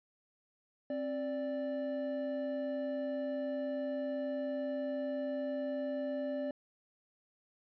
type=tone pair together; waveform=triangle; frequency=265.4 / 585.9 Hz; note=C4 / D5; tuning=+25 / -4 cents; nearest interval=octave + major second; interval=1371 cents; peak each=-36 / -34 dBFS; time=0.9-6.51 s; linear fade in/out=2 ms; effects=resampled to 11025 Hz